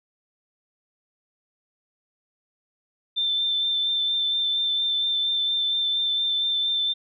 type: tone with vibrato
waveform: sine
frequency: 3558 Hz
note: A7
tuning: 19 cents sharp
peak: -21 dBFS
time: 3.16-6.94 s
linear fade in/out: 20 ms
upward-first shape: sine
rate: 4.3 Hz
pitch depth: 15 cents each way
effects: none